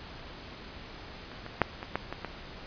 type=clicks; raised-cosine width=0.5 ms; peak=-30 / -25 / -6 / -22 / -13 / -20 / -19 dBFS; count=7; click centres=1.317 / 1.464 / 1.617 / 1.829 / 1.956 / 2.126 / 2.247 s; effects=pink hiss -45 dBFS RMS until 2.66 s + resampled to 11025 Hz